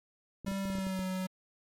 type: clicks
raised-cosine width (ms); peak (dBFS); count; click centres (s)
3; -30; 9; 0.447 / 0.482 / 0.515 / 0.654 / 0.701 / 0.753 / 0.785 / 0.868 / 0.992
type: tone with pitch glide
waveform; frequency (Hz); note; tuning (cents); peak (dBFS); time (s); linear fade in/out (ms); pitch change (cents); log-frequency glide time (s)
square; 195.3 to 186.59; G3 to F#3; -6 to +15; -33; 0.46-1.27; 10; -79; 0.63-1.05
effects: MP3 64 kbps